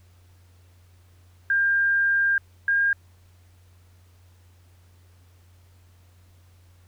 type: tone pair in turn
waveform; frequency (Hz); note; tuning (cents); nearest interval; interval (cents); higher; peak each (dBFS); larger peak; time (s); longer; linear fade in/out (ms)
sine; 1600 / 1613.9; G6 / G6; +35 / +50; unison; 15; second; -18; neither; 1.5-2.38 / 2.68-2.93; first; 2
effects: added 89 Hz sine -52 dBFS peak until 6.87 s + pink hiss -63 dBFS RMS until 6.87 s